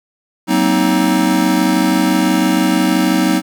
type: chord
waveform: square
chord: C half-diminished seventh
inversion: second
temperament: just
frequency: 188.37 / 235.5 / 261.6 / 314 Hz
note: Gb3 / Bb3 / C4 / Eb4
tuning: +31 / +18 / 0 / +16 cents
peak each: -18 / -20 / -18 / -16 dBFS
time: 0.47-3.42 s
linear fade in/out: 50 ms
effects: 8-bit